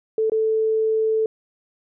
sine tone with dropouts, 440 Hz, A4, in tune, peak -17 dBFS, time 0.18-1.26 s, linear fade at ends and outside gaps 2 ms, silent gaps 0.298-0.319 s, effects none

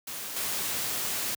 white noise with level steps, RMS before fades -37 / -31 dBFS, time 0.07-1.35 s, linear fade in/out 5 ms, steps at 0.36 s, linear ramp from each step 5 ms, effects high-pass 80 Hz 12 dB/octave

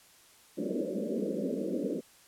pink band-pass noise, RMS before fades -33 dBFS, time 0.57-2.01 s, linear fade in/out 20 ms, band 180 to 580 Hz, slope 96 dB/octave, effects white hiss -59 dBFS RMS until 2.27 s + low-pass 12000 Hz 12 dB/octave

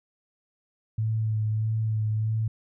sine tone with vibrato, 109.3 Hz, A2, 11 cents flat, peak -23 dBFS, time 0.98-2.48 s, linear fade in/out 5 ms, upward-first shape sine, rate 1.6 Hz, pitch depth 22 cents each way, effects none

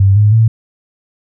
sine tone with pitch steps, 97.8 / 104.82 / 112.34 Hz, G2 / G#2 / A2, -4 / +16 / +36 cents, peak -5 dBFS, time 0-0.48 s, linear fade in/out 5 ms, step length 160 ms, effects none

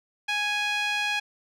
sawtooth tone with band-pass filter, 830.6 Hz, G#5, in tune, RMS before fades -27 dBFS, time 0.28-1.2 s, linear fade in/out 10 ms, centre 2600 Hz, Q 1.8, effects none

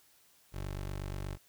20% pulse tone, 48.32 Hz, G1, 24 cents flat, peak -32 dBFS, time 0.52-1.38 s, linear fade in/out 50 ms, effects white hiss -65 dBFS RMS until 1.48 s

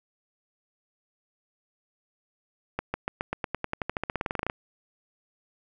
accelerating click train, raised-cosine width 0.5 ms, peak -13 dBFS, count 23, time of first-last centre 2.79-4.499 s, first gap 150 ms, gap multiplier 0.93, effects none

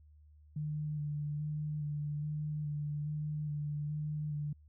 sine tone with vibrato, 149.4 Hz, D3, 30 cents sharp, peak -34 dBFS, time 0.56-4.53 s, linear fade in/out 5 ms, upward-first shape square, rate 1.2 Hz, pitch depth 18 cents each way, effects added 75 Hz sine -57 dBFS peak until 4.68 s

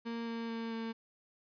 35% pulse tone with pitch steps, 231.7 / 230 / 228.2 / 226.5 Hz, A#3 / A#3 / A#3 / A#3, -10 / -23 / -37 / -50 cents, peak -35 dBFS, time 0.05-0.93 s, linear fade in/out 20 ms, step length 220 ms, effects resampled to 11025 Hz + 12-bit

